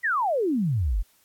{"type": "exponential sweep", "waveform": "sine", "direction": "down", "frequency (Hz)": [1988, 39.37], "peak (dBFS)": -21, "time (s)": [0.03, 1.03], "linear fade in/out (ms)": 20, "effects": ["white hiss -62 dBFS RMS until 1.24 s", "AAC 64 kbps"]}